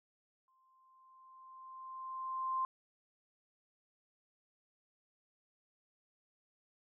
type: tone with exponential growth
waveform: sine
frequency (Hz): 1046.5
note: C6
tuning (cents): 0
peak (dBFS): -31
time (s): 0.48-2.65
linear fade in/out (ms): 1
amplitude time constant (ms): 470
effects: none